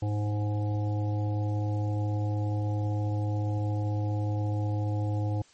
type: harmonic tone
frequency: 104.4 Hz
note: G#2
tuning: 10 cents sharp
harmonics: 1 / 3 / 5 / 7 / 8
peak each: -26 / -36 / -40 / -43 / -44 dBFS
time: 0.02-5.42 s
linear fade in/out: 5 ms
effects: white hiss -59 dBFS RMS until 5.53 s + MP3 32 kbps